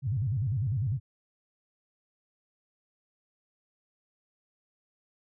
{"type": "tone with vibrato", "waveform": "sine", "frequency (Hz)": 116.54, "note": "A#2", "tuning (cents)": 0, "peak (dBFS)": -26, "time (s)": [0.02, 1], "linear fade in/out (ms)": 50, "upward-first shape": "square", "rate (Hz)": 10, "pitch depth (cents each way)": 260, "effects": []}